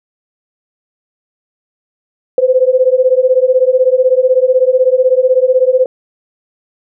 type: beating tone pair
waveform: sine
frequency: 505 / 521 Hz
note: B4 / C5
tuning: +39 / -7 cents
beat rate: 16 Hz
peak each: -10 dBFS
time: 2.38-5.86 s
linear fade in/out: 2 ms
effects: none